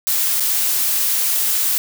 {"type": "noise with dropouts", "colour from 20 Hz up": "blue", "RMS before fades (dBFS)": -18, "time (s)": [0.07, 1.78], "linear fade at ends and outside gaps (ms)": 0, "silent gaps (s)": [0.398, 0.405], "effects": []}